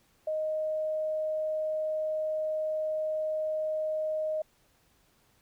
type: tone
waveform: sine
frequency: 622.3 Hz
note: D#5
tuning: in tune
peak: -28 dBFS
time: 0.27-4.42 s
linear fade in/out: 5 ms
effects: pink hiss -67 dBFS RMS until 5.41 s